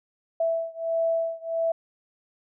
sine beating tone pair, 659.3 / 660.8 Hz, E5 / E5, 0 / +4 cents, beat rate 1.5 Hz, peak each -26 / -27 dBFS, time 0.4-1.72 s, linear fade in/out 5 ms, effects none

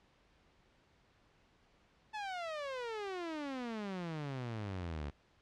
sawtooth exponential sweep, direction down, 877 to 69.3 Hz, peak -35 dBFS, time 2.13-5.11 s, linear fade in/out 20 ms, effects pink hiss -69 dBFS RMS until 5.41 s + low-pass 4000 Hz 12 dB/octave

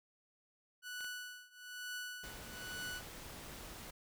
sawtooth tone with tremolo, 1480 Hz, F#6, in tune, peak -37 dBFS, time 0.82-3.02 s, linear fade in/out 50 ms, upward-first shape triangle, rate 1.1 Hz, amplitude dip 95%
clicks, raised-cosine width 0.3 ms, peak -39 dBFS, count 2, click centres 1.007 / 1.045 s
pink noise, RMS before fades -50 dBFS, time 2.23-3.91 s, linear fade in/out 10 ms
effects none

